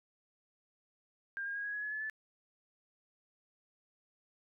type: tone with pitch steps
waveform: sine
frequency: 1600 / 1619.5 / 1639.3 / 1659.3 / 1679.5 / 1700 / 1720.8 / 1741.8 Hz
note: G6 / G#6 / G#6 / G#6 / G#6 / G#6 / A6 / A6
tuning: +35 / -44 / -23 / -2 / +19 / +40 / -39 / -18 cents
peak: -36 dBFS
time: 1.37-2.098 s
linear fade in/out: 0 ms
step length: 91 ms
effects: none